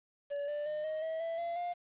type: tone with pitch steps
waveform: triangle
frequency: 572 / 589.1 / 606.7 / 624.9 / 643.5 / 662.8 / 682.6 / 703 Hz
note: D5 / D5 / D#5 / D#5 / E5 / E5 / F5 / F5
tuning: -46 / +5 / -44 / +7 / -42 / +9 / -40 / +11 cents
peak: -32 dBFS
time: 0.3-1.74 s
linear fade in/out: 20 ms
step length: 180 ms
effects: resampled to 8000 Hz + 10-bit

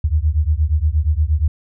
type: beating tone pair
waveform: sine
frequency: 73 / 81.5 Hz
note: D2 / E2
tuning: -10 / -19 cents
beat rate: 8.5 Hz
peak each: -16 / -17 dBFS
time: 0.04-1.48 s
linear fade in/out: 5 ms
effects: none

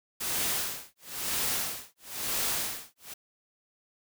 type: noise with tremolo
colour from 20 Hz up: white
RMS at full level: -29 dBFS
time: 0.2-3.14 s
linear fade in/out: 10 ms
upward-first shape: sine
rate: 1 Hz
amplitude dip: 100%
effects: none

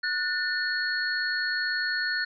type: tone cluster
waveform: sine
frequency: 1468 / 1790 / 4326 Hz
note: F#6 / A6 / C#8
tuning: -14 / +29 / -43 cents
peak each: -29 / -29 / -32 dBFS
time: 0.03-2.25 s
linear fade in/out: 10 ms
effects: none

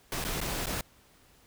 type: noise with dropouts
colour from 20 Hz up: pink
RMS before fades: -33 dBFS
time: 0.12-0.81 s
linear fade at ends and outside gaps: 2 ms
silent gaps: 0.242-0.248 / 0.405-0.413 / 0.659-0.668 s
effects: pink hiss -61 dBFS RMS until 1.46 s

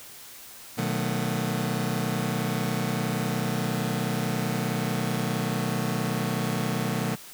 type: chord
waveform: sawtooth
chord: B dominant seventh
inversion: none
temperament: just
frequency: 123.47 / 154.34 / 185.21 / 222.2 Hz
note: B2 / D#3 / F#3 / A3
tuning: 0 / -14 / +2 / +17 cents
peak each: -27 dBFS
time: 0.77-7.16 s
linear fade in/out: 20 ms
effects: white hiss -45 dBFS RMS until 7.33 s

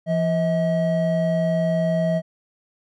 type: tone pair together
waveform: triangle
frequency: 170 / 639.6 Hz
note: F3 / D#5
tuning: -46 / +48 cents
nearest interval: octave + major seventh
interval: 2294 cents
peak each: -19 / -19 dBFS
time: 0.06-2.22 s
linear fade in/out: 50 ms
effects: none

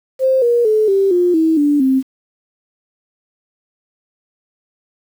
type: tone with pitch steps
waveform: sine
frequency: 525 / 475.9 / 431.4 / 391 / 354.5 / 321.3 / 291.3 / 264 Hz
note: C5 / A#4 / A4 / G4 / F4 / E4 / D4 / C4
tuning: +6 / +36 / -34 / -4 / +26 / -44 / -14 / +16 cents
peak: -10 dBFS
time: 0.19-2.03 s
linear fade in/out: 50 ms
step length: 230 ms
effects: 7-bit

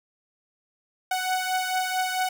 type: beating tone pair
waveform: sawtooth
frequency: 742 / 746.5 Hz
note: F#5 / F#5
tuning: +5 / +15 cents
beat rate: 4.5 Hz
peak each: -22 / -26 dBFS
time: 1.11-2.29 s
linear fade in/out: 5 ms
effects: none

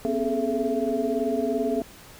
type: tone cluster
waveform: sine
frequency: 245.5 / 268.6 / 419.9 / 437.8 / 670 Hz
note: B3 / C4 / G#4 / A4 / E5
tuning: -10 / +46 / +19 / -9 / +28 cents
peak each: -29 dBFS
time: 0.05-1.82 s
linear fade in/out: 0 ms
effects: pink hiss -47 dBFS RMS until 2.19 s

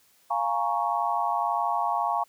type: chord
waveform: sine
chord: Bb minor seventh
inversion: second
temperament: equal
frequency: 698.5 / 830.6 / 932.3 / 1108.7 Hz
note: F5 / Ab5 / Bb5 / Db6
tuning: 0 / 0 / 0 / 0 cents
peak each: -29 dBFS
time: 0.3-2.24 s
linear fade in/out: 10 ms
effects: white hiss -62 dBFS RMS until 2.28 s + high-pass 60 Hz 12 dB/octave

